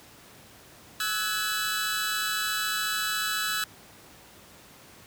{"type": "tone cluster", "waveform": "sawtooth", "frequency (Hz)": [1302, 1492, 1685, 3960], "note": ["E6", "F#6", "G#6", "B7"], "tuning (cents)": [-22, 14, 25, 4], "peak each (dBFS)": -29, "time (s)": [1, 3.64], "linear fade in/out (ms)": 2, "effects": ["pink hiss -51 dBFS RMS until 5.06 s", "high-pass 80 Hz 12 dB/octave"]}